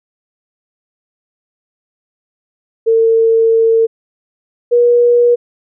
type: tone pair in turn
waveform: sine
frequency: 452.4 / 480.5 Hz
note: A4 / B4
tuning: +48 / -48 cents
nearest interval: minor second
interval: 104 cents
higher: second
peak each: -7 / -6 dBFS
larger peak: second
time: 2.86-3.87 / 4.71-5.36 s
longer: first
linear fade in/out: 20 ms
effects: none